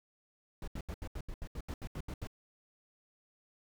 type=noise bursts; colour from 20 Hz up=brown; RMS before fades=-40 dBFS; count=13; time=0.62-2.272 s; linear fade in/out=2 ms; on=56 ms; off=77 ms; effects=none